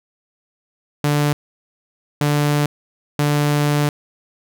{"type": "tone bursts at uneven times", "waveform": "sawtooth", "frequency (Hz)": 146.83, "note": "D3", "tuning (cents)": 0, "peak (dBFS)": -11, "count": 3, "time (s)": [[1.04, 1.33], [2.21, 2.66], [3.19, 3.89]], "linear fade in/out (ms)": 2, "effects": []}